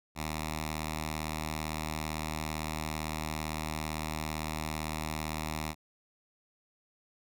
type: tone with notch filter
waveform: 5% pulse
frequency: 77.78 Hz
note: D#2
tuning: in tune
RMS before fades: -36 dBFS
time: 0.15-5.75 s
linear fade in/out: 50 ms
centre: 460 Hz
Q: 0.8
effects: none